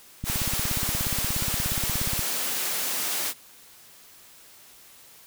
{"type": "click train", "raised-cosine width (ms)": 5, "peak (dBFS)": -18, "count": 34, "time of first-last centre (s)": [0.24, 2.193], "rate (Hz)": 16.9}
{"type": "high-pass noise", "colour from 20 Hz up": "white", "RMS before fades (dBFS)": -28, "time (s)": [0.24, 3.34], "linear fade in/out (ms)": 50, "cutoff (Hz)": 190, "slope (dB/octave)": 12}
{"effects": ["white hiss -51 dBFS RMS until 5.26 s"]}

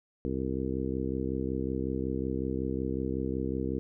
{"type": "harmonic tone", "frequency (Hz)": 65.41, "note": "C2", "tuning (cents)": 0, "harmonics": [1, 2, 3, 4, 5, 6, 7], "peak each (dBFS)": [-37, -38, -37, -35, -36, -38, -38], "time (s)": [0.25, 3.79], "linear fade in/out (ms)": 0, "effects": []}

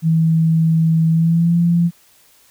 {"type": "tone with pitch glide", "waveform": "sine", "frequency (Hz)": [162.1, 171.14], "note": ["E3", "F3"], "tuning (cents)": [-29, -35], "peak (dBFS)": -11, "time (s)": [0.02, 1.91], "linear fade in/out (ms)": 50, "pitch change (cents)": 94, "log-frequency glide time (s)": [1.1, 1.57], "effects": ["white hiss -52 dBFS RMS until 2.5 s"]}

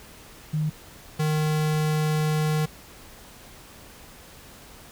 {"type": "tone pair in turn", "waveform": ["sine", "square"], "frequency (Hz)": [153.9, 153.9], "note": ["D#3", "D#3"], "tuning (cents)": [-19, -19], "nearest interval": "unison", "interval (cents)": 0, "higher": "neither", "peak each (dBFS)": -22, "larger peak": "neither", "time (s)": [[0.53, 0.7], [1.19, 2.66]], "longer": "second", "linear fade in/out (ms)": 10, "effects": ["pink hiss -47 dBFS RMS until 4.91 s"]}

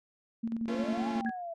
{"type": "tone with tremolo", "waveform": "sine", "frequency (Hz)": 228.3, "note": "A#3", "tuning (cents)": -36, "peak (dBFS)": -29, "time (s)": [0.43, 1.31], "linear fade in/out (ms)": 10, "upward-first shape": "square", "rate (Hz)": 11, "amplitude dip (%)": 55}
{"type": "chord", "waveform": "sawtooth", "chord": "A augmented", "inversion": "none", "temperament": "equal with one note detuned", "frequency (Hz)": [220, 277.2, 343.4], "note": ["A3", "C#4", "E#4"], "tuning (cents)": [0, 0, -29], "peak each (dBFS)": [-36, -37, -35], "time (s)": [0.68, 1.21], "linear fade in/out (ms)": 0}
{"type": "exponential two-way sweep", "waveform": "sine", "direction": "up then down", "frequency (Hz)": [459.5, 851, 659], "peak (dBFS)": -36, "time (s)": [0.69, 1.54], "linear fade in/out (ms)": 10, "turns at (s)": 1.09}
{"type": "tone with exponential decay", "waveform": "sine", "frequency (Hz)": 1655, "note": "G#6", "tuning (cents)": -6, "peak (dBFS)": -32, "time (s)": [1.26, 1.42], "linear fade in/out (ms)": 2, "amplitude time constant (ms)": 33}
{"effects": ["low-pass 5000 Hz 12 dB/octave"]}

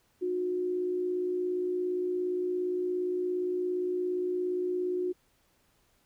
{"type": "tone pair together", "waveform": "sine", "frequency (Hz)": [305.2, 362.5], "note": ["D#4", "F#4"], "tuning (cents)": [-33, -35], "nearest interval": "minor third", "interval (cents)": 298, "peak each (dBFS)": [-39, -28], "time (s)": [0.21, 5.13], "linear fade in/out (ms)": 20, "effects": ["pink hiss -69 dBFS RMS until 6.05 s"]}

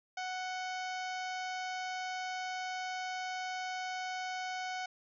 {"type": "harmonic tone with a mistuned harmonic", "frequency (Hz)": 740, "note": "F#5", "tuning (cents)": 0, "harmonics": [1, 2, 3, 4, 5, 6, 7, 8, 9], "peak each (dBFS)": [-38, -43, -45, -50, -55, -53, -52, -55, -57], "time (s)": [0.17, 4.86], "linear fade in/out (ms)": 5, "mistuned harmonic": 4, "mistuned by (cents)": 47, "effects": []}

